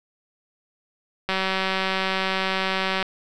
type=click train; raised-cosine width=0.3 ms; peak=-8 dBFS; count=331; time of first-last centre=1.29-3.027 s; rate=190 Hz; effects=none